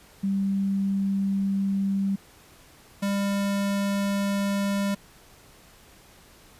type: tone pair in turn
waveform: sine / square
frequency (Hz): 196 / 199.54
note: G3 / G3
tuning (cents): 0 / +31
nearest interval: unison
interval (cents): 31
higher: second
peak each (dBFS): -22 / -24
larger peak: first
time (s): 0.23-2.16 / 3.02-4.95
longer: neither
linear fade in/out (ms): 10
effects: pink hiss -53 dBFS RMS until 6.59 s + resampled to 32000 Hz